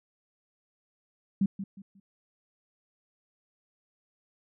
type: tone with echo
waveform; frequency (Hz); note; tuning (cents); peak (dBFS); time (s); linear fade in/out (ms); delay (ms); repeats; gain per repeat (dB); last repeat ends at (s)
sine; 196; G3; 0; -21; 1.41-1.46; 5; 180; 3; -11; 2
effects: none